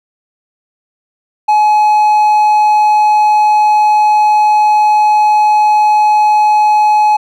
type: tone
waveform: triangle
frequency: 847 Hz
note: G#5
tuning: 34 cents sharp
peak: -4 dBFS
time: 1.48-7.17 s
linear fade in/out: 10 ms
effects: none